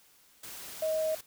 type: tone in noise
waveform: sine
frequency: 630 Hz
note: D#5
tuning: 21 cents sharp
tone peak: -27 dBFS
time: 0.82-1.15 s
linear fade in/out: 5 ms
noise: white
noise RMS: -44 dBFS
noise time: 0.43-1.21 s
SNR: +14 dB
effects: white hiss -62 dBFS RMS until 1.26 s